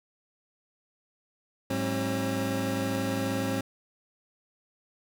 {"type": "tone cluster", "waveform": "25% pulse", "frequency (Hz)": [106.4, 190.4, 269.6], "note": ["G#2", "F#3", "C#4"], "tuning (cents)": [42, 50, -48], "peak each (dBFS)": [-29, -31, -26], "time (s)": [1.7, 3.61], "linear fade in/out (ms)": 5, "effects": []}